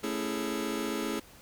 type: chord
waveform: sawtooth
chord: A major seventh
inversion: none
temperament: just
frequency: 220 / 275 / 330 / 412.5 Hz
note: A3 / C#4 / E4 / G#4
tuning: 0 / -14 / +2 / -12 cents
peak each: -32 dBFS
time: 0.03-1.2 s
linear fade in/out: 10 ms
effects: pink hiss -54 dBFS RMS until 1.41 s